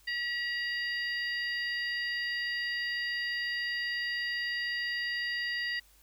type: harmonic tone with a mistuned harmonic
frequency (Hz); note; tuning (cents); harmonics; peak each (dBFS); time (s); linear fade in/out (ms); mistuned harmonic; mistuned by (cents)
948; A#5; +29; 2 / 3 / 4 / 5; -32 / -40 / -48 / -39; 0.07-5.8; 10; 2; +27
effects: added 50 Hz sine -63 dBFS peak until 6.02 s + white hiss -63 dBFS RMS until 6.02 s